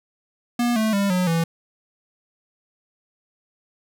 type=tone with pitch steps; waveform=square; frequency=240 / 218.8 / 199.5 / 181.89 / 165.83 Hz; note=B3 / A3 / G3 / F#3 / E3; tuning=-49 / -9 / +31 / -29 / +11 cents; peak=-19 dBFS; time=0.59-1.44 s; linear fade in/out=5 ms; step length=170 ms; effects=none